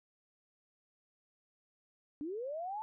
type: linear sweep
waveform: sine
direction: up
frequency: 277.2 to 888 Hz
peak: -37 dBFS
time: 2.21-2.82 s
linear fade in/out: 0 ms
effects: none